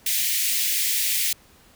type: high-pass noise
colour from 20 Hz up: white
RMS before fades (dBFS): -23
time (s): 0.06-1.33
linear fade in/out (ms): 5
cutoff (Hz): 1900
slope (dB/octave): 48
effects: pink hiss -54 dBFS RMS until 1.75 s